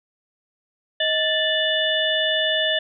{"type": "harmonic tone with a mistuned harmonic", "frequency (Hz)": 587.3, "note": "D5", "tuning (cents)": 0, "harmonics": [1, 3, 5, 6], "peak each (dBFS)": [-24, -24, -24, -24], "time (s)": [1, 2.79], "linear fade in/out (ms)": 5, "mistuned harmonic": 1, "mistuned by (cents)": 120, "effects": []}